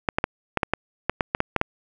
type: clicks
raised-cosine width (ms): 0.5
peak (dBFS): -5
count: 12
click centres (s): 0.088 / 0.185 / 0.241 / 0.573 / 0.632 / 0.736 / 1.096 / 1.208 / 1.349 / 1.404 / 1.563 / 1.614
effects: none